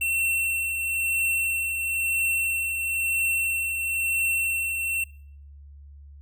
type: tone with tremolo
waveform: square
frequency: 2708 Hz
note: E7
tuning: 46 cents sharp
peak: -22 dBFS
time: 0.01-5.04 s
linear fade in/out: 5 ms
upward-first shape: triangle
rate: 1 Hz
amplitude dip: 45%
effects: noise-tail reverb RT60 0.6 s tail -23 dB re dry + added 71 Hz sine -43 dBFS peak until 6.21 s